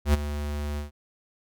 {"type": "tone with ADSR envelope", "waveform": "square", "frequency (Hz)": 73.42, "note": "D2", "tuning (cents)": 0, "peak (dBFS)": -16, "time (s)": [0.05, 0.91], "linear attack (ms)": 88, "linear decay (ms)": 19, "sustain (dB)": -13, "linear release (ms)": 130, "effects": []}